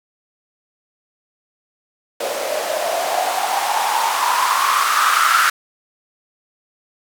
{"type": "noise with band-pass filter sweep", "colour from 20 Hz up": "blue", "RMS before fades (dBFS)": -18, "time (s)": [2.2, 5.5], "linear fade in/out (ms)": 5, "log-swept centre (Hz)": [530, 1400], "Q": 7.2, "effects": []}